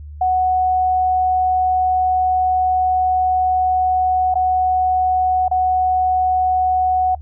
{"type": "tone with dropouts", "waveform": "sine", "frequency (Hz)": 740, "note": "F#5", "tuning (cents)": 0, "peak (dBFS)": -13, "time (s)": [0.21, 7.15], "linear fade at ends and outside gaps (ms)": 5, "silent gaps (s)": [[4.342, 4.354], [5.482, 5.512]], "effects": ["noise-tail reverb RT60 0.1 s tail -22 dB re dry", "added 74 Hz sine -31 dBFS peak until 7.21 s"]}